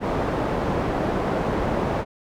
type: low-pass noise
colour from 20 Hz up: white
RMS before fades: -24 dBFS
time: 0-2.05 s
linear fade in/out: 50 ms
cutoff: 660 Hz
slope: 12 dB/octave
effects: none